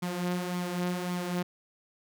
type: tone with flanger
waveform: sawtooth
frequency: 178.3 Hz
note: F3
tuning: 36 cents sharp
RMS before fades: -32 dBFS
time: 0.02-1.43 s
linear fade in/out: 10 ms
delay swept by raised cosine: 0.88 to 5.68 ms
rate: 1.8 Hz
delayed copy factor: +0.5
effects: none